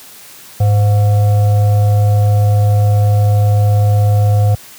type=tone with frequency modulation; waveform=sine; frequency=103.83 Hz; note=G#2; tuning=in tune; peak=-7 dBFS; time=0.6-4.55 s; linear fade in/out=5 ms; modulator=618 Hz; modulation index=0.31; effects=white hiss -37 dBFS RMS until 4.78 s + high-pass 60 Hz 12 dB/octave